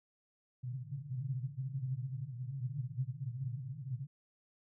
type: band-pass noise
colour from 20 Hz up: white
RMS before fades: -40 dBFS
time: 0.63-4.07 s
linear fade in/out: 10 ms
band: 120 to 140 Hz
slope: 96 dB/octave
effects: none